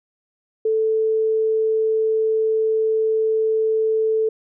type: tone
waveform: sine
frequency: 440 Hz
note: A4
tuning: in tune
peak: -16 dBFS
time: 0.65-4.29 s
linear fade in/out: 5 ms
effects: none